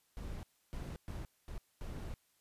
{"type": "noise bursts at uneven times", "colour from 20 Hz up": "brown", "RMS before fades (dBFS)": -43, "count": 5, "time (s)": [[0.17, 0.43], [0.73, 0.96], [1.08, 1.25], [1.48, 1.58], [1.81, 2.14]], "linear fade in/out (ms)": 0, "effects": ["white hiss -74 dBFS RMS until 2.4 s", "resampled to 32000 Hz"]}